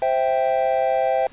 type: chord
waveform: triangle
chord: C major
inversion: none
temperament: equal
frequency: 523.3 / 659.3 / 784 Hz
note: C5 / E5 / G5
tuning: 0 / 0 / 0 cents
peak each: -20 dBFS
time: 0.02-1.27 s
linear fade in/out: 2 ms
effects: pink hiss -48 dBFS RMS until 1.32 s + resampled to 8000 Hz